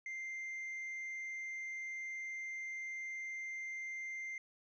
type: tone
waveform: triangle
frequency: 2093 Hz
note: C7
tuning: in tune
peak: -39 dBFS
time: 0.06-4.38 s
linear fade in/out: 2 ms
effects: resampled to 16000 Hz